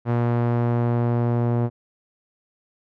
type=tone with low-pass filter sweep; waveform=sawtooth; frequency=119.2 Hz; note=A#2; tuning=39 cents sharp; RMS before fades=-21 dBFS; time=0.05-1.7 s; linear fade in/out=50 ms; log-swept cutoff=1300 to 770 Hz; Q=0.77; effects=none